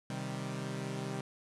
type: chord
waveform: sawtooth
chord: C minor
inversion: none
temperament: equal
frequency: 130.81 / 155.56 / 196 Hz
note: C3 / Eb3 / G3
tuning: 0 / 0 / 0 cents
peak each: -36 / -38 / -37 dBFS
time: 0.1-1.21 s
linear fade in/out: 2 ms
effects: resampled to 24000 Hz + 10-bit